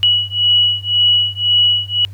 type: beating tone pair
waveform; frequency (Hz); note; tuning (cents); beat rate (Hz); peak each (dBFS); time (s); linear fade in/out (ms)
sine; 2928 / 2929.9; F#7 / F#7; -19 / -18; 1.9; -14; 0.03-2.05; 0
effects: added 98 Hz sine -29 dBFS peak until 2.13 s + pink hiss -52 dBFS RMS until 2.13 s